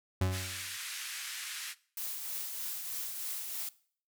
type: tone with exponential decay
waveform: 40% pulse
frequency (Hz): 93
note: F#2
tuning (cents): +9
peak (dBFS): -25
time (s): 0.21-0.77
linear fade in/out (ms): 5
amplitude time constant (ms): 120
type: band-pass noise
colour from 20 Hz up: pink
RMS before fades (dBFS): -41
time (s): 0.3-1.75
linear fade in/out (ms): 50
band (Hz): 1600 to 13000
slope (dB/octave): 24
type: noise with tremolo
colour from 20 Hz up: blue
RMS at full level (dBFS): -37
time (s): 1.97-3.69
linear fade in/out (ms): 2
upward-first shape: triangle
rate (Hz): 3.2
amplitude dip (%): 40
effects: noise-tail reverb RT60 0.5 s tail -20 dB re dry